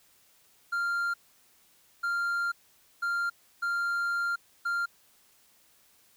triangle tone bursts at uneven times, 1393 Hz, F6, 5 cents flat, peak -25 dBFS, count 5, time 0.72-1.14 / 2.03-2.52 / 3.02-3.3 / 3.62-4.36 / 4.65-4.86 s, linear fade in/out 10 ms, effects white hiss -63 dBFS RMS until 6.16 s

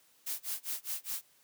blue noise with tremolo, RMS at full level -35 dBFS, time 0.26-1.22 s, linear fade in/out 10 ms, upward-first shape sine, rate 4.9 Hz, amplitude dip 100%, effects white hiss -66 dBFS RMS until 1.43 s + high-pass 100 Hz 12 dB/octave

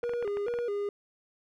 triangle tone with vibrato, 441.4 Hz, A4, 5 cents sharp, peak -27 dBFS, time 0.03-0.89 s, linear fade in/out 2 ms, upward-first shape square, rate 2.3 Hz, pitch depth 140 cents each way
clicks, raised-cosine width 0.5 ms, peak -26 dBFS, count 9, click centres 0.039 / 0.094 / 0.136 / 0.226 / 0.277 / 0.371 / 0.483 / 0.539 / 0.588 s
effects none

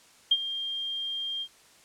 sine tone with ADSR envelope, 3200 Hz, G7, 35 cents sharp, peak -16 dBFS, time 0.31-1.48 s, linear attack 7 ms, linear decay 47 ms, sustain -14 dB, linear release 65 ms, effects white hiss -57 dBFS RMS until 1.84 s + low-pass 9000 Hz 12 dB/octave

